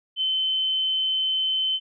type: tone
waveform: sine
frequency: 3066 Hz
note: G7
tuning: 39 cents flat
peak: -21 dBFS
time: 0.16-1.8 s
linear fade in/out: 50 ms
effects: none